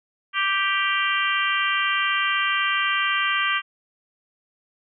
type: harmonic tone with a mistuned harmonic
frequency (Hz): 392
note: G4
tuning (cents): 0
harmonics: 3 / 4 / 5 / 6 / 7 / 8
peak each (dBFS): -25 / -26 / -27 / -28 / -28 / -29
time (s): 0.33-3.62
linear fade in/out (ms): 50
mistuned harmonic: 7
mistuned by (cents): +22
effects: none